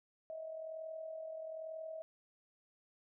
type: tone with amplitude modulation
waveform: sine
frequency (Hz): 640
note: D#5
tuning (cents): +49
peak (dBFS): -40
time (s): 0.3-2.02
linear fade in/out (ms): 0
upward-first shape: sine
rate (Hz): 41.1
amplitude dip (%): 50
effects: none